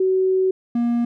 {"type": "tone pair in turn", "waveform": ["sine", "triangle"], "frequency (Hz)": [376.3, 237.1], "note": ["F#4", "A#3"], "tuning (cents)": [29, 30], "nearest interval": "minor sixth", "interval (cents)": 799, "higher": "first", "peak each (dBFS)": -15, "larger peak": "neither", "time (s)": [[0, 0.51], [0.75, 1.05]], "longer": "first", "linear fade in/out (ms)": 5, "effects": []}